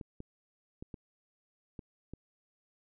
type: clicks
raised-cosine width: 3 ms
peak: -30 dBFS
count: 6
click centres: 0.012 / 0.204 / 0.825 / 0.942 / 1.792 / 2.136 s
effects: none